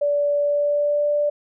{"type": "tone with pitch glide", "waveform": "sine", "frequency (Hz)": [579, 587.4], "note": ["D5", "D5"], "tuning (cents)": [-25, 0], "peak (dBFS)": -17, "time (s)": [0.01, 1.3], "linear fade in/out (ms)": 10, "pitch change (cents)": 25, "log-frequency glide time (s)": [0.39, 1.07], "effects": []}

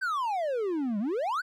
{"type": "exponential two-way sweep", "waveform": "triangle", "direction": "down then up", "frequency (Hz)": [1588, 196, 1588], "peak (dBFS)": -25, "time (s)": [0.01, 1.42], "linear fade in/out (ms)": 20, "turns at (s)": 0.99, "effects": []}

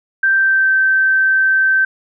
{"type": "tone with pitch glide", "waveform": "sine", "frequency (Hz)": [1568, 1550.9], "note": ["G6", "G6"], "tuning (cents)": [0, -19], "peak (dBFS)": -10, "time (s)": [0.23, 1.85], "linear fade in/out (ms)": 5, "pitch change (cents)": -19, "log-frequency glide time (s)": [0.36, 0.71], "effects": []}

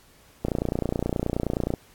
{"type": "click train", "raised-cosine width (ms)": 2, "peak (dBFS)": -11, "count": 39, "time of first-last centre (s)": [0.45, 1.738], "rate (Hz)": 29.5, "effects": ["pink hiss -56 dBFS RMS until 1.94 s", "AAC 64 kbps"]}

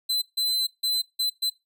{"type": "tone bursts at uneven times", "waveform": "40% pulse", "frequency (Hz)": 4048, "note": "B7", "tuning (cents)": 42, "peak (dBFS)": -21, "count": 5, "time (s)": [[0.09, 0.22], [0.37, 0.67], [0.83, 1.02], [1.19, 1.3], [1.42, 1.5]], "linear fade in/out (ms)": 10, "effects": ["noise-tail reverb RT60 0.2 s tail -19 dB re dry"]}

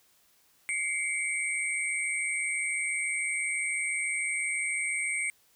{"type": "tone cluster", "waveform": "sine", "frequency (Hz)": [2113, 2273, 8500], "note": ["C7", "C#7", "C9"], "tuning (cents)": [16, 43, 26], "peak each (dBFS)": [-32, -32, -34], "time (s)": [0.69, 5.3], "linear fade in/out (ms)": 0, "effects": ["white hiss -65 dBFS RMS until 5.55 s"]}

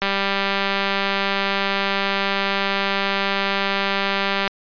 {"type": "click train", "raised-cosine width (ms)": 0.3, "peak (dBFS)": -5, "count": 879, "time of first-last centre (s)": [0.02, 4.477], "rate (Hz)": 197, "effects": ["resampled to 11025 Hz"]}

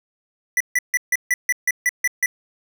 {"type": "tone bursts", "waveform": "square", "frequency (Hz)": 1973, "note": "B6", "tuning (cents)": -2, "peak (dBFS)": -16, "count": 10, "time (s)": [0.57, 2.26], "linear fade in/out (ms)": 2, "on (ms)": 34, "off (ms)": 150, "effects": []}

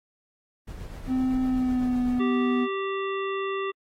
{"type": "noise with tremolo", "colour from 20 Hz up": "brown", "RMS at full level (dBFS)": -36, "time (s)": [0.67, 2.2], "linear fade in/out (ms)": 10, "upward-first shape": "sine", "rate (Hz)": 7.9, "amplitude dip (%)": 35}
{"type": "tone with pitch glide", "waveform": "triangle", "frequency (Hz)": [258.1, 248.2], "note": ["C4", "B3"], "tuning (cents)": [-23, 9], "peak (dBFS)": -20, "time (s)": [1.07, 2.68], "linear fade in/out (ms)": 50, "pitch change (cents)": -68, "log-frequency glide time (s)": [1.44, 1.99]}
{"type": "harmonic tone", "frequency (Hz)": 390, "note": "G4", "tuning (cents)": -9, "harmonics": [1, 3, 5, 7, 9], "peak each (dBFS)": [-28, -32, -38, -39, -44], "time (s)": [2.19, 3.72], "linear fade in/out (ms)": 20}
{"effects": ["AAC 48 kbps"]}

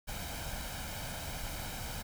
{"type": "noise with comb filter", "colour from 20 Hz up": "pink", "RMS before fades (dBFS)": -40, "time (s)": [0.07, 2.03], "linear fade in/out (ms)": 20, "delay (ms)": 1.3, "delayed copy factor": 0.6, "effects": []}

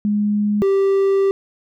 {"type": "tone pair in turn", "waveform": ["sine", "triangle"], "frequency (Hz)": [207.7, 391.3], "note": ["G#3", "G4"], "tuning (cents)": [0, -3], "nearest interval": "major seventh", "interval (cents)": 1097, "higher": "second", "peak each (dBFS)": [-15, -11], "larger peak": "second", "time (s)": [[0.05, 0.62], [0.62, 1.31]], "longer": "second", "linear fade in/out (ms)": 0, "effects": []}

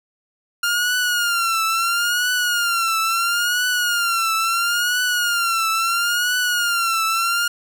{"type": "tone with vibrato", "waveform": "sawtooth", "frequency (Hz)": 1400, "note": "F6", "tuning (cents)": 4, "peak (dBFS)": -14, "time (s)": [0.63, 7.48], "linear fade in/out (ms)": 5, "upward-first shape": "triangle", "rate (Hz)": 0.74, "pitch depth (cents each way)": 110, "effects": []}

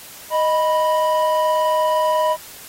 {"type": "tone pair together", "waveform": "triangle", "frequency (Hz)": [622.3, 983.9], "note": ["D#5", "B5"], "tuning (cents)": [0, -7], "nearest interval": "minor sixth", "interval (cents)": 793, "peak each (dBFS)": -16, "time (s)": [0.3, 2.37], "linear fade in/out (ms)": 50, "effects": ["white hiss -39 dBFS RMS until 2.68 s", "AAC 48 kbps"]}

